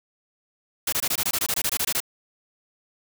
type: noise bursts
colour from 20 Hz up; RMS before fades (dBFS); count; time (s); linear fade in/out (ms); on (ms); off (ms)
white; -24; 15; 0.87-2.003; 5; 55; 22
effects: none

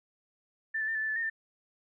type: tone with pitch steps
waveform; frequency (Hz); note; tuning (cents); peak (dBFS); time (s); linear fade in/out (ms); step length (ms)
sine; 1775 / 1747 / 1801 / 1746 / 1759 / 1740 / 1836 / 1787; A6 / A6 / A6 / A6 / A6 / A6 / A#6 / A6; +15 / -13 / +40 / -14 / -1 / -20 / -27 / +26; -29; 0.74-1.3; 10; 70
effects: none

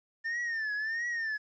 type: tone with vibrato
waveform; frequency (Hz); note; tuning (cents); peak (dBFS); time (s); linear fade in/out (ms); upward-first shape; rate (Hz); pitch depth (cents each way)
triangle; 1796; A6; +35; -29; 0.24-1.38; 20; triangle; 1.5; 130
effects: resampled to 16000 Hz + 11-bit

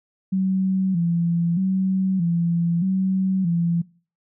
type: tone with vibrato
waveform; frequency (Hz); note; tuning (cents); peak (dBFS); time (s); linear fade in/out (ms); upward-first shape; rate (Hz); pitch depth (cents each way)
sine; 179.4; F3; +47; -18; 0.32-3.82; 10; square; 0.8; 94
effects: noise-tail reverb RT60 0.4 s tail -22 dB re dry

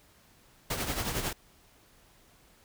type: noise with tremolo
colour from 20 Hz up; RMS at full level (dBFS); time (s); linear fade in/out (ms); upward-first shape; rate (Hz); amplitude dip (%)
pink; -30; 0.7-1.33; 5; triangle; 11; 65
effects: pink hiss -61 dBFS RMS until 2.64 s

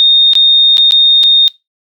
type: tone with dropouts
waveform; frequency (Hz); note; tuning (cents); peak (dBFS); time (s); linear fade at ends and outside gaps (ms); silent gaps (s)
sine; 3681; A#7; -23; -4; 0-1.48; 0; 0.334-0.353 / 0.771-0.781 / 0.909-0.921 / 1.233-1.237
effects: noise-tail reverb RT60 0.2 s tail -21 dB re dry

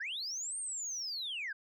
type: linear two-way sweep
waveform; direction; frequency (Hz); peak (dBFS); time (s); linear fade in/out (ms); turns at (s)
sine; up then down; 1510 to 8870 to 1510; -35; 0-1.53; 10; 0.58
effects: tanh soft clip ceiling -33 dBFS

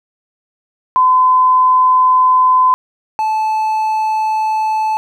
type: tone pair in turn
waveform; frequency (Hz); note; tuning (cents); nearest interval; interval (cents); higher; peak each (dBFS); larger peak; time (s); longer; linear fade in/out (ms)
sine / triangle; 1019 / 870.3; C6 / A5; -46 / -19; minor third; 273; first; -7 / -11; first; 0.96-2.74 / 3.19-4.97; neither; 0
effects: none

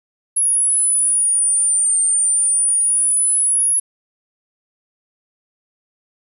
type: exponential two-way sweep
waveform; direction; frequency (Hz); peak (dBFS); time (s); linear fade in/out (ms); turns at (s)
sine; down then up; 10548 to 8870 to 10548; -13; 0.36-3.8; 10; 2.01
effects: none

